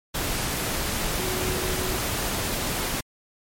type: tone in noise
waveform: sine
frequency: 370 Hz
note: F#4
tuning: in tune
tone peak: -31 dBFS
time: 1.19-1.97 s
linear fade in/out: 10 ms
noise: pink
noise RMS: -27 dBFS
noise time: 0.14-3.01 s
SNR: -7 dB
effects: MP3 64 kbps